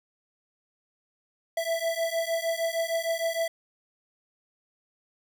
square beating tone pair, 659.3 / 665.8 Hz, E5 / E5, 0 / +17 cents, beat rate 6.5 Hz, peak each -30 dBFS, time 1.57-3.48 s, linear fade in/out 5 ms, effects none

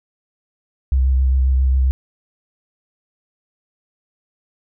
sine tone with vibrato, 65.41 Hz, C2, in tune, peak -12 dBFS, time 0.92-1.91 s, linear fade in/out 0 ms, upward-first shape sine, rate 7.4 Hz, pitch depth 25 cents each way, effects none

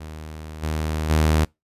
sawtooth tone with level steps, 77.78 Hz, D#2, in tune, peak -30 / -19 / -12 dBFS, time 0-1.45 s, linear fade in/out 10 ms, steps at 0.62 / 1.09 s, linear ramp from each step 20 ms, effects noise-tail reverb RT60 0.2 s tail -25 dB re dry + resampled to 32000 Hz

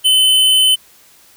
square tone, 3041 Hz, F#7, 47 cents sharp, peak -9 dBFS, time 0.04-0.76 s, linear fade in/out 20 ms, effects white hiss -47 dBFS RMS until 1.36 s

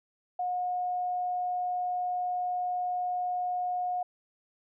sine tone, 722 Hz, F#5, 43 cents flat, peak -28 dBFS, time 0.39-4.03 s, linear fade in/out 5 ms, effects none

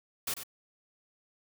white noise with echo, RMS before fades -33 dBFS, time 0.27-0.34 s, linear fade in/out 5 ms, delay 95 ms, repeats 1, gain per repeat -9 dB, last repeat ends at 0.435 s, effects none

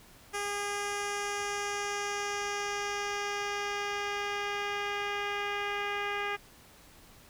10% pulse tone with low-pass filter sweep, 407.5 Hz, G#4, 33 cents flat, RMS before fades -34 dBFS, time 0.33-6.37 s, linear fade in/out 20 ms, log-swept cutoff 10000 to 2600 Hz, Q 1.4, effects pink hiss -56 dBFS RMS until 7.29 s

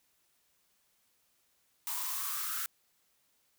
blue noise with high-pass filter sweep, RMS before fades -36 dBFS, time 1.87-2.66 s, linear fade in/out 0 ms, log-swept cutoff 920 to 1400 Hz, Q 8.5, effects white hiss -73 dBFS RMS until 3.58 s

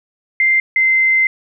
sine tone pair in turn, 2091 / 2074 Hz, C7 / C7, -2 / -16 cents, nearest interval unison, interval 14 cents, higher first, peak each -10 dBFS, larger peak neither, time 0.4-0.6 / 0.76-1.27 s, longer second, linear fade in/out 2 ms, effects none

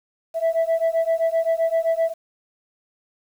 sine beating tone pair, 654 / 661.7 Hz, E5 / E5, -14 / +6 cents, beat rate 7.7 Hz, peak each -19 dBFS, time 0.34-2.14 s, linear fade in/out 50 ms, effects tanh soft clip ceiling -15 dBFS + 8-bit

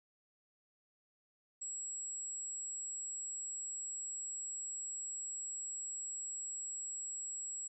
sine tone, 7720 Hz, B8, 40 cents flat, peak -40 dBFS, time 1.61-7.68 s, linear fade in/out 10 ms, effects none

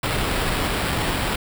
pink noise with sample-and-hold, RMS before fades -23 dBFS, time 0.03-1.36 s, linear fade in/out 5 ms, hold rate 6300 Hz, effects none

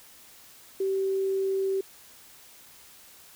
sine tone, 386.1 Hz, G4, 26 cents flat, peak -24 dBFS, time 0.8-1.81 s, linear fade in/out 5 ms, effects white hiss -52 dBFS RMS until 3.35 s

